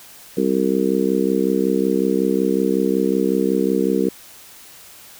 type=harmonic tone; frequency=65.41 Hz; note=C2; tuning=in tune; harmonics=3 / 4 / 5 / 6 / 7; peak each=-22 / -22 / -22 / -22 / -22 dBFS; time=0.37-4.09 s; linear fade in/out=5 ms; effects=white hiss -43 dBFS RMS until 5.19 s